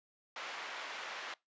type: band-pass noise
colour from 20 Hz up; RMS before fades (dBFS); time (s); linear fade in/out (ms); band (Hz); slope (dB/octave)
white; -44; 0.36-1.34; 2; 650 to 2300; 12
effects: noise-tail reverb RT60 0.2 s tail -23 dB re dry + resampled to 16000 Hz